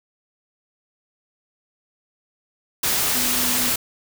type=tone in noise; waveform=sine; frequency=246.9 Hz; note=B3; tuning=in tune; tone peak=-30 dBFS; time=3.15-3.7 s; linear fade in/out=5 ms; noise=white; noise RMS=-21 dBFS; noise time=2.83-3.76 s; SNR=-12 dB; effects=none